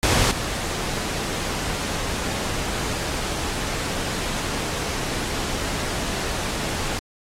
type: noise with level steps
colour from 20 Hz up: pink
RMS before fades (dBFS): -18 / -27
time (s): 0.03-6.99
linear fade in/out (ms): 0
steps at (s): 0.31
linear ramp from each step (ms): 5
effects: low-pass 9000 Hz 12 dB/octave + AAC 48 kbps